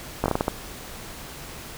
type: slowing click train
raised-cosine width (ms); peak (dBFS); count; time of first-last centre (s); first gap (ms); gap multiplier
1; -7; 7; 0.24-0.481; 18; 1.32
effects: pink hiss -39 dBFS RMS until 1.77 s